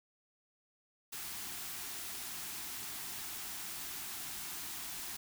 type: band-stop noise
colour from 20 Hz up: white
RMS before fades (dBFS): -43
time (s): 1.12-5.17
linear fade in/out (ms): 10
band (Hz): 420 to 650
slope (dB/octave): 96
effects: none